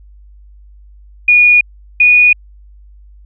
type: tone pair in turn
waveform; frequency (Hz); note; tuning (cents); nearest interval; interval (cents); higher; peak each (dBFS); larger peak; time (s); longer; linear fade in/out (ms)
sine; 2447 / 2461; D#7 / D#7; -29 / -20; unison; 9; second; -4 / -4; neither; 1.28-1.61 / 2-2.33; neither; 5
effects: added 50 Hz sine -37 dBFS peak until 3.25 s